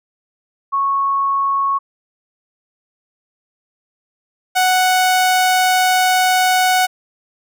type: tone pair in turn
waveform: sine / sawtooth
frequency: 1103 / 740.3 Hz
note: C#6 / F#5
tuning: -9 / +1 cents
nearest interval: perfect fifth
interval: 690 cents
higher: first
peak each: -14 / -8 dBFS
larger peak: second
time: 0.72-1.79 / 4.55-6.87 s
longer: second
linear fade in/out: 20 ms
effects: none